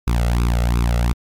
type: tone with flanger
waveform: sawtooth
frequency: 59 Hz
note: A#1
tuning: 22 cents sharp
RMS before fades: -17 dBFS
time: 0.07-1.13 s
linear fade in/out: 5 ms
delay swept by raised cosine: 0.79 to 1.52 ms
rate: 2.8 Hz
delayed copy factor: +1
effects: MP3 96 kbps